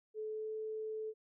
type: tone with pitch glide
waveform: sine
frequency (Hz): 432.3 to 435.6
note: A4 to A4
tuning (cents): -31 to -17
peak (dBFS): -38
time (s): 0.14-1.14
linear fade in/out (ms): 50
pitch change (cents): +14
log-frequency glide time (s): 0.29-0.53
effects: none